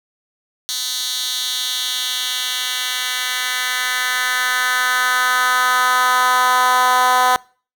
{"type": "tone with high-pass filter sweep", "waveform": "10% pulse", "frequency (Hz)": 251.9, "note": "B3", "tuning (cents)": 34, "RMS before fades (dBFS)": -18, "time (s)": [0.69, 7.36], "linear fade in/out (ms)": 0, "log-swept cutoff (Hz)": [4400, 850], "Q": 2.1, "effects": ["noise-tail reverb RT60 0.4 s tail -24 dB re dry"]}